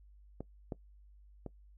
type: clicks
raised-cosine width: 2 ms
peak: -27 / -24 / -28 dBFS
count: 3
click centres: 0.406 / 0.722 / 1.463 s
effects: noise-tail reverb RT60 0.1 s tail -20 dB re dry + added 50 Hz sine -56 dBFS peak until 1.77 s